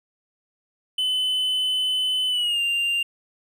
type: tone with pitch glide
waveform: triangle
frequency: 3024 to 2789 Hz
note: F#7 to F7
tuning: +37 to -3 cents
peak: -19 dBFS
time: 0.98-3.03 s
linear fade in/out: 5 ms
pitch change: -140 cents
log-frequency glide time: 2.28-2.61 s
effects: none